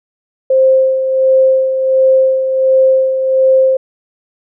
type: tone with tremolo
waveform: sine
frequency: 526 Hz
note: C5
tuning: 9 cents sharp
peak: -5 dBFS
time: 0.5-3.77 s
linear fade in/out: 5 ms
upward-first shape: sine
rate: 1.4 Hz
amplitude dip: 55%
effects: none